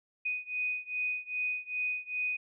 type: beating tone pair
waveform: sine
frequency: 2489 / 2491.5 Hz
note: D#7 / D#7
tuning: 0 / +2 cents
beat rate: 2.5 Hz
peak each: -34 / -35 dBFS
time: 0.25-2.37 s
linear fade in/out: 10 ms
effects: none